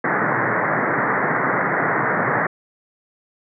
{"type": "band-pass noise", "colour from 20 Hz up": "white", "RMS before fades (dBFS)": -20, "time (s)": [0.04, 2.47], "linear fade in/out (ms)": 5, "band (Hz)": [110, 2000], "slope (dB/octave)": 96, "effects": []}